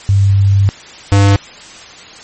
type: tone pair in turn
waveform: sine / square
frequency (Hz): 98.8 / 99.77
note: G2 / G2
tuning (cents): +14 / +31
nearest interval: unison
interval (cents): 17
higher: second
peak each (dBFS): -6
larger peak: neither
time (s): 0.09-0.69 / 1.12-1.36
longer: first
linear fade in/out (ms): 0
effects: white hiss -34 dBFS RMS until 2.23 s + MP3 32 kbps